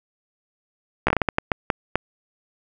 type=slowing click train; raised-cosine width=0.5 ms; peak=-3 dBFS; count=11; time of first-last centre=1.07-1.956 s; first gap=14 ms; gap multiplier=1.38; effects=none